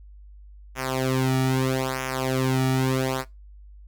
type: tone with flanger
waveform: sawtooth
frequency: 130.81 Hz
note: C3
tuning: in tune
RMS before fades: -24 dBFS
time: 0.75-3.25 s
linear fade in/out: 50 ms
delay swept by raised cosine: 0.23 to 1.93 ms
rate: 0.78 Hz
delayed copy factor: -0.9
effects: noise-tail reverb RT60 0.2 s tail -20 dB re dry + added 50 Hz sine -43 dBFS peak until 3.87 s